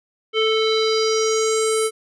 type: tone with low-pass filter sweep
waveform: square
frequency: 440 Hz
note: A4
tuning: in tune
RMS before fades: -19 dBFS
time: 0.33-1.91 s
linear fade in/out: 50 ms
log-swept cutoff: 2900 to 10000 Hz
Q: 4.7
effects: none